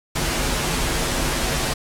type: noise with comb filter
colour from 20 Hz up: pink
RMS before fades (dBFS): -22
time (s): 0.15-1.74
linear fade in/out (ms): 10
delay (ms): 10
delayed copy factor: -0.65
effects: low-pass 11000 Hz 12 dB/octave